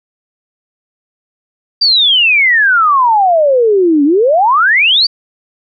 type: exponential two-way sweep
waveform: sine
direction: down then up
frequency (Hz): 4750 to 277.2 to 4750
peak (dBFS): -6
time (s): 1.81-5.07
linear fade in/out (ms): 10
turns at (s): 4.04
effects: none